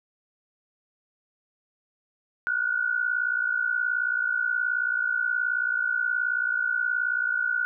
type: tone pair together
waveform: sine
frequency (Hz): 1438 / 1496.7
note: F#6 / F#6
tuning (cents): -50 / +19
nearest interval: minor second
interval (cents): 69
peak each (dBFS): -26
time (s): 2.47-7.65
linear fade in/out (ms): 0
effects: none